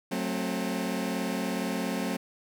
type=chord; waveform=sawtooth; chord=F# diminished; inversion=none; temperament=just; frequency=185 / 222 / 266.4 Hz; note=F#3 / A3 / C4; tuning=0 / +16 / +31 cents; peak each=-29 dBFS; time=0.11-2.17 s; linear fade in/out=10 ms; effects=none